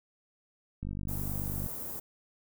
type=click train; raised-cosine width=5 ms; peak=-25 dBFS; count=42; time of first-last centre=0.83-1.662 s; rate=49.3 Hz
type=band-stop noise; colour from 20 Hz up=white; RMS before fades=-39 dBFS; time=1.08-2 s; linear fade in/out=10 ms; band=660 to 15000 Hz; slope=12 dB/octave
effects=none